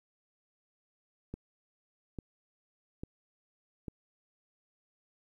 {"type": "click train", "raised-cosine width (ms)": 3, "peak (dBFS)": -26, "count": 4, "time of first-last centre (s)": [1.34, 3.882], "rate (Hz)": 1.18, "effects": ["11-bit"]}